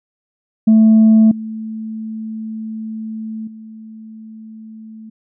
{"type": "tone with level steps", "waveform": "sine", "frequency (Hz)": 220, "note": "A3", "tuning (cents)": 0, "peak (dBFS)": [-4, -23, -32], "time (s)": [0.67, 5.1], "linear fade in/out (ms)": 10, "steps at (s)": [1.31, 3.47], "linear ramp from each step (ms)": 5, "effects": ["tanh soft clip ceiling -4 dBFS"]}